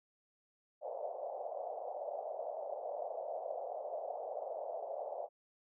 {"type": "band-pass noise", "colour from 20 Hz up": "pink", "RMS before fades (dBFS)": -42, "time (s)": [0.81, 5.29], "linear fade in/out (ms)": 50, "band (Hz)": [550, 720], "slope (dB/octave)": 48, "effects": []}